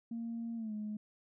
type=tone with pitch glide; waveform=sine; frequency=231.1 to 211.9 Hz; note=A#3 to G#3; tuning=-15 to +35 cents; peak=-36 dBFS; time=0.11-0.97 s; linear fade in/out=5 ms; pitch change=-150 cents; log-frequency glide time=0.56-0.73 s; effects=tanh soft clip ceiling -33 dBFS